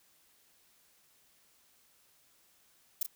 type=noise with echo; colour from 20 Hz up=violet; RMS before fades=-30 dBFS; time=3.01-3.03 s; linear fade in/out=5 ms; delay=34 ms; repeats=1; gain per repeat=-8 dB; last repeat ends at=3.064 s; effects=white hiss -67 dBFS RMS until 3.15 s